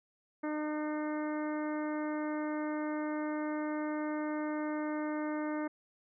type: harmonic tone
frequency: 303.4 Hz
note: D#4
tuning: 44 cents flat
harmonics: 1 / 2 / 3 / 4 / 5 / 6 / 7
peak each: -34 / -40 / -44 / -46 / -48 / -50 / -51 dBFS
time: 0.43-5.68 s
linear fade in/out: 10 ms
effects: none